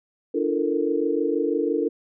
sine chord, Bb major seventh, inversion first, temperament equal with one note detuned, 293.7 / 340.7 / 440 / 466.2 Hz, D4 / F4 / A4 / Bb4, 0 / -43 / 0 / 0 cents, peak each -26 dBFS, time 0.34-1.89 s, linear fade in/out 10 ms, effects none

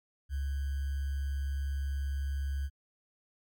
sine tone with sample-and-hold, 69.3 Hz, C#2, in tune, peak -30 dBFS, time 0.29-2.7 s, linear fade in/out 50 ms, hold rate 1575 Hz, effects MP3 96 kbps

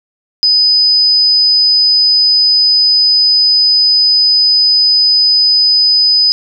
sine tone, 5000 Hz, D#8, 8 cents sharp, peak -6 dBFS, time 0.43-6.32 s, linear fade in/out 0 ms, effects none

